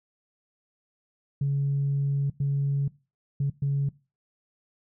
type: tone bursts at uneven times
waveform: sine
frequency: 140 Hz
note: C#3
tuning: 18 cents sharp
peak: -21 dBFS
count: 4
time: 1.41-2.3 / 2.4-2.88 / 3.4-3.5 / 3.62-3.89 s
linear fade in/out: 5 ms
effects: noise-tail reverb RT60 0.3 s tail -21 dB re dry + tanh soft clip ceiling -19 dBFS